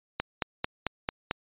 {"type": "click train", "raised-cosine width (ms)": 0.3, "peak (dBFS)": -11, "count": 6, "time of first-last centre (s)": [0.2, 1.311], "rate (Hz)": 4.5, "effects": ["resampled to 8000 Hz"]}